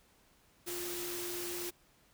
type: tone in noise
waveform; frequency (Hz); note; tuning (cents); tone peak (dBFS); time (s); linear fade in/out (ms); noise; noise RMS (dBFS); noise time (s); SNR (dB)
sine; 351.4; F4; +11; -41; 0.66-1.71; 20; white; -41; 0.66-1.71; -3
effects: pink hiss -67 dBFS RMS until 2.13 s